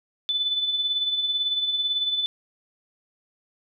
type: tone with tremolo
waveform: sine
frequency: 3500 Hz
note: A7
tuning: 10 cents flat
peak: -20 dBFS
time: 0.29-2.26 s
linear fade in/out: 0 ms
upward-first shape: sine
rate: 18 Hz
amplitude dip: 50%
effects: none